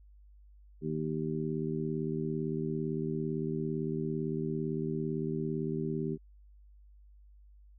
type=harmonic tone; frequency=77.78 Hz; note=D#2; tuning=in tune; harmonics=2 / 3 / 4 / 5; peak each=-35 / -37 / -39 / -36 dBFS; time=0.81-6.18 s; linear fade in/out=50 ms; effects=added 50 Hz sine -54 dBFS peak until 7.78 s